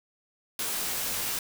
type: noise with comb filter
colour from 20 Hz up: white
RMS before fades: -31 dBFS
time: 0.59-1.39 s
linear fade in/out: 2 ms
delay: 19 ms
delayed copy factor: -0.65
effects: none